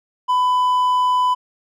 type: tone with hard clipping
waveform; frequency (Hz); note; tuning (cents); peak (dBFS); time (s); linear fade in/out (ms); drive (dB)
sine; 1000; B5; +21; -15; 0.28-1.35; 20; 3
effects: none